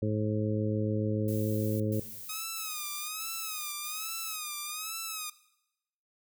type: harmonic tone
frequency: 106.9 Hz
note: A2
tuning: 49 cents flat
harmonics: 1 / 2 / 3 / 4 / 5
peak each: -30 / -33 / -35 / -36 / -37 dBFS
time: 0.02-2 s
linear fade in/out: 5 ms
type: noise bursts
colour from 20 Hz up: violet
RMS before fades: -44 dBFS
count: 5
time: 1.28-4.36 s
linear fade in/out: 2 ms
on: 520 ms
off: 120 ms
type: tone with vibrato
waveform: 5% pulse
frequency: 1254 Hz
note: D#6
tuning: 13 cents sharp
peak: -24 dBFS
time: 2.29-5.3 s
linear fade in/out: 5 ms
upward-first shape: sine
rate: 1.2 Hz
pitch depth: 100 cents each way
effects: noise-tail reverb RT60 0.9 s tail -19 dB re dry